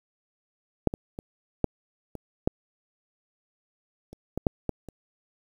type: clicks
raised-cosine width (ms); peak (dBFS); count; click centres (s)
2; -6 / -18 / -22 / -8 / -23 / -8 / -30 / -16 / -7 / -13 / -27; 11; 0.873 / 0.939 / 1.189 / 1.643 / 2.153 / 2.475 / 4.13 / 4.376 / 4.468 / 4.693 / 4.887
effects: 8-bit